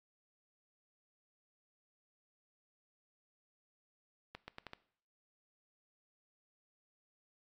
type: accelerating click train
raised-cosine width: 0.3 ms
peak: -29 dBFS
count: 5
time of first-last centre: 4.35-4.734 s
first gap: 130 ms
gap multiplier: 0.8
effects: noise-tail reverb RT60 0.6 s tail -19 dB re dry + AAC 48 kbps